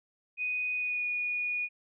sine tone with pitch glide, 2489 to 2455 Hz, D#7 to D#7, 0 to -24 cents, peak -29 dBFS, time 0.37-1.69 s, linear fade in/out 50 ms, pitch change -24 cents, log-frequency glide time 0.74-1.06 s, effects none

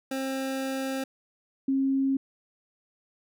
25% pulse / sine tone pair in turn, 266.6 / 269.9 Hz, C4 / C#4, +33 / -46 cents, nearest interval unison, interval 21 cents, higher second, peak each -25 / -22 dBFS, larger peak second, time 0.11-1.04 / 1.68-2.17 s, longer first, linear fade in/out 5 ms, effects none

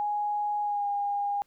sine tone with pitch glide, 830.6 to 811.6 Hz, G#5 to G#5, 0 to -40 cents, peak -26 dBFS, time 0-1.42 s, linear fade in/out 0 ms, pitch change -40 cents, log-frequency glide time 0.62-0.87 s, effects pink hiss -70 dBFS RMS until 1.46 s

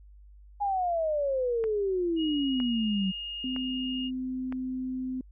sine exponential sweep, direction down, 830.6 to 185.1 Hz, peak -25 dBFS, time 0.6-3.12 s, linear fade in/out 20 ms
click train, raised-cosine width 0.5 ms, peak -25 dBFS, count 4, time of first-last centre 1.64-4.525 s, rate 1.04 Hz
sine tone with pitch glide, 2883 to 2845 Hz, F#7 to F7, -46 to +31 cents, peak -34 dBFS, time 2.16-4.11 s, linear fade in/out 50 ms, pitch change -23 cents, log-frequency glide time 2.66-2.8 s
sine tone, 257.1 Hz, C4, 30 cents flat, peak -30 dBFS, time 3.44-5.21 s, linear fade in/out 2 ms
effects added 50 Hz sine -49 dBFS peak until 5.31 s

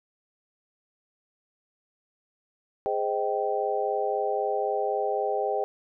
sine chord, Ab major seventh, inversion none, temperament just, 415.3 / 519.1 / 623 / 778.7 Hz, Ab4 / C5 / Eb5 / G5, 0 / -14 / +2 / -12 cents, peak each -29 / -31 / -31 / -29 dBFS, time 2.86-5.64 s, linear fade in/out 0 ms, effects none

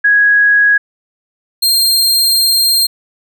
sine / sawtooth tone pair in turn, 1661.2 / 4194 Hz, G#6 / C8, 0 / +3 cents, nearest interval octave + major third, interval 1603 cents, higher second, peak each -6 dBFS, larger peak neither, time 0.04-0.78 / 1.62-2.87 s, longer second, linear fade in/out 10 ms, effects none

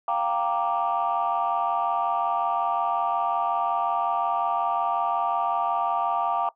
sine chord, G minor seventh, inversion third, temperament equal, 698.5 / 784 / 932.3 / 1174.7 Hz, F5 / G5 / Bb5 / D6, 0 / 0 / 0 / 0 cents, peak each -27 dBFS, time 0.08-6.49 s, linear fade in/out 2 ms, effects noise-tail reverb RT60 0.1 s tail -17 dB re dry + tanh soft clip ceiling -15 dBFS

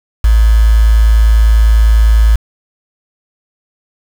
sine tone with quantisation, 55 Hz, A1, in tune, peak -4 dBFS, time 0.24-2.36 s, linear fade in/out 5 ms, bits 4, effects none

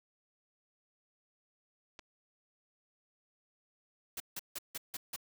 clicks, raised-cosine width 0.2 ms, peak -32 dBFS, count 2, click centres 1.991 / 1.994 s
white noise bursts, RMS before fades -40 dBFS, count 6, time 4.17-5.162 s, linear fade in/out 5 ms, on 32 ms, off 160 ms
effects none

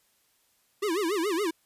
square tone with vibrato, 370 Hz, F#4, in tune, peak -26 dBFS, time 0.82-1.51 s, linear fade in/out 10 ms, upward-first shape sine, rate 7.1 Hz, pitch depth 250 cents each way, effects white hiss -68 dBFS RMS until 1.65 s + resampled to 32000 Hz

